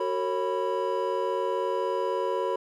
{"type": "tone cluster", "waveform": "triangle", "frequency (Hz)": [372.8, 452.7, 549, 988], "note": ["F#4", "A4", "C#5", "B5"], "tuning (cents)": [13, 49, -17, 0], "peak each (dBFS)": -29, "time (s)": [0, 2.56], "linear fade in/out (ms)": 5, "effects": []}